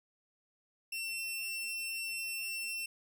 sawtooth tone, 2701 Hz, E7, 42 cents sharp, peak -33 dBFS, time 0.92-2.86 s, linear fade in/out 5 ms, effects none

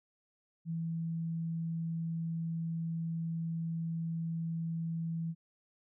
sine tone, 164.81 Hz, E3, in tune, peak -33 dBFS, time 0.65-5.35 s, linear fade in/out 50 ms, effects none

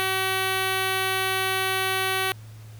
5% pulse tone with notch filter, 380 Hz, F#4, 46 cents sharp, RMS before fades -25 dBFS, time 0-2.32 s, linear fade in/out 0 ms, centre 5200 Hz, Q 1.5, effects added 109 Hz sine -40 dBFS peak until 2.79 s + pink hiss -53 dBFS RMS until 2.79 s

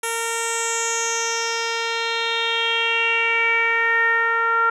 10% pulse tone with low-pass filter sweep, 459.6 Hz, A#4, 25 cents flat, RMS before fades -21 dBFS, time 0.03-4.7 s, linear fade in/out 5 ms, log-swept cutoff 10000 to 1400 Hz, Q 5.6, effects none

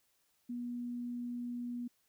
sine tone, 242.1 Hz, B3, 34 cents flat, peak -37 dBFS, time 0.49-1.88 s, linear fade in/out 10 ms, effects white hiss -75 dBFS RMS until 2.08 s

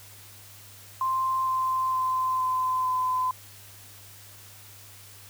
sine tone with pitch steps, 1046.5 / 1039.3 / 1032.1 / 1025 / 1017.9 Hz, C6 / C6 / C6 / C6 / C6, 0 / -12 / -24 / -36 / -48 cents, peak -23 dBFS, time 1.01-3.31 s, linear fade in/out 2 ms, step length 460 ms, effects added 100 Hz sine -52 dBFS peak until 5.29 s + white hiss -49 dBFS RMS until 5.29 s

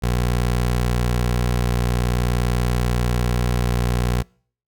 20% pulse tone, 60.5 Hz, B1, 35 cents flat, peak -13 dBFS, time 0.02-4.23 s, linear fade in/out 20 ms, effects noise-tail reverb RT60 0.5 s tail -26 dB re dry

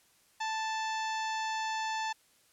harmonic tone, 880 Hz, A5, in tune, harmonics 1 / 2 / 3 / 4 / 5 / 6 / 7 / 8, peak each -33 / -39 / -43 / -45 / -47 / -49 / -50 / -51 dBFS, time 0.4-2.13 s, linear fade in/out 10 ms, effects white hiss -66 dBFS RMS until 2.52 s + low-pass 12000 Hz 12 dB/octave

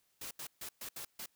white noise bursts at uneven times, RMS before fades -44 dBFS, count 6, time 0.21-0.31 / 0.39-0.47 / 0.61-0.69 / 0.81-0.89 / 0.96-1.05 / 1.19-1.26 s, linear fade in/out 5 ms, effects white hiss -75 dBFS RMS until 1.35 s

